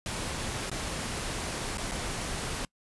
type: noise with dropouts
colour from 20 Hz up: pink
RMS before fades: -34 dBFS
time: 0.06-2.65 s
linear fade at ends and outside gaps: 1 ms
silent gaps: 0.698-0.715 / 1.773-1.781 / 1.913-1.918 s
effects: noise-tail reverb RT60 0.1 s tail -25 dB re dry + resampled to 24000 Hz